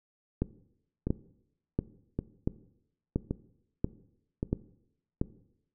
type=two click trains; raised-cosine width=3 ms; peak=-17 / -14 dBFS; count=4 / 8; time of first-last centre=1.07-4.429 / 0.42-5.215 s; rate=0.893 / 1.46 Hz; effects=noise-tail reverb RT60 0.8 s tail -18 dB re dry